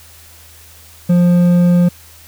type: tone with hard clipping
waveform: triangle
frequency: 175.8 Hz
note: F3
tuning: 12 cents sharp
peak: -9 dBFS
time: 1.09-1.89 s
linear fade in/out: 10 ms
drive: 9 dB
effects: added 81 Hz sine -44 dBFS peak until 2.27 s + white hiss -42 dBFS RMS until 2.27 s